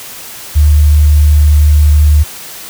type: tone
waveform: sine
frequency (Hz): 74.5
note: D2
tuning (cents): +25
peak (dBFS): -3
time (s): 0.55-2.24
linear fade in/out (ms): 20
effects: white hiss -28 dBFS RMS until 2.69 s